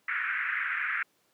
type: band-pass noise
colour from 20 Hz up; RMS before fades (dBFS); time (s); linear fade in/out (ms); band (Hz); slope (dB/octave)
pink; -31; 0.08-1.03; 5; 1400 to 2200; 48
effects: pink hiss -69 dBFS RMS until 1.33 s + high-pass 200 Hz 12 dB/octave